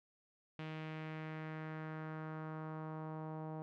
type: tone with low-pass filter sweep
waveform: sawtooth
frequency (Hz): 157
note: D#3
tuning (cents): +16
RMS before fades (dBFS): -45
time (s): 0.59-3.62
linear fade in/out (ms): 0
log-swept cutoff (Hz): 2800 to 840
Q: 1.9
effects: none